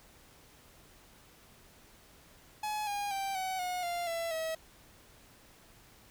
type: tone with pitch steps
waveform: 45% pulse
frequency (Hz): 847 / 814.4 / 783 / 752.8 / 723.9 / 696 / 669.2 / 643.4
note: G#5 / G#5 / G5 / F#5 / F#5 / F5 / E5 / E5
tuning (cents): +34 / -34 / -2 / +30 / -38 / -6 / +26 / -42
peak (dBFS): -33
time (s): 2.63-4.55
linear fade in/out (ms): 5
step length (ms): 240
effects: pink hiss -59 dBFS RMS until 6.1 s